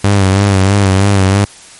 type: tone with vibrato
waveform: sawtooth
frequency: 98 Hz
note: G2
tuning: in tune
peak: -3 dBFS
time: 0.04-1.45 s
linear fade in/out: 5 ms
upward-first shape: sine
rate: 3.1 Hz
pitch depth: 59 cents each way
effects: white hiss -36 dBFS RMS until 1.79 s + MP3 48 kbps